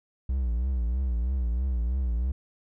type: tone with vibrato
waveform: triangle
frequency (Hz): 61.74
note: B1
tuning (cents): 0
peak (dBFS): -22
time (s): 0.29-2.32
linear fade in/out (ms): 5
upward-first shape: triangle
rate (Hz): 3.1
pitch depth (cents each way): 160
effects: none